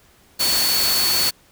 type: tone in noise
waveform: sine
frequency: 4435 Hz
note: C#8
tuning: in tune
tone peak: -19 dBFS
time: 0.39-1.31 s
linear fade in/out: 20 ms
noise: white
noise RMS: -21 dBFS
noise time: 0.39-1.31 s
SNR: -1 dB
effects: pink hiss -54 dBFS RMS until 1.51 s